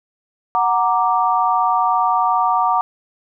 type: chord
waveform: sine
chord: Gb augmented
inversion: none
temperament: equal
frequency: 740 / 932.3 / 1174.7 Hz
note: Gb5 / Bb5 / D6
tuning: 0 / 0 / 0 cents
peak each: -18 dBFS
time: 0.55-2.81 s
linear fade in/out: 0 ms
effects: none